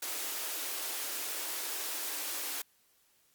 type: high-pass noise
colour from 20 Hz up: white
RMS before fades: -37 dBFS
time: 0.02-2.62 s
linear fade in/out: 5 ms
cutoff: 270 Hz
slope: 96 dB/octave
effects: white hiss -69 dBFS RMS until 3.34 s + Opus 48 kbps